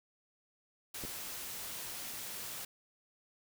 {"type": "noise", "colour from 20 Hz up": "white", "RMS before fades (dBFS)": -43, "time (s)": [0.94, 2.65], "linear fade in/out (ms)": 5}
{"type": "clicks", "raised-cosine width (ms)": 2, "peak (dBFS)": -31, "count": 2, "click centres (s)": [1.038, 1.05]}
{"effects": []}